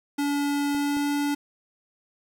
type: tone with pitch glide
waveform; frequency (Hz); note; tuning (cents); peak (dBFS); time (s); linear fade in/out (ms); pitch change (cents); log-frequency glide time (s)
square; 286.2 to 288.2; D4 to D4; -45 to -33; -24; 0.18-1.35; 10; +12; 0.7-1.09
type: clicks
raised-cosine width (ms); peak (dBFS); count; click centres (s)
2; -28; 2; 0.748 / 0.969
effects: 8-bit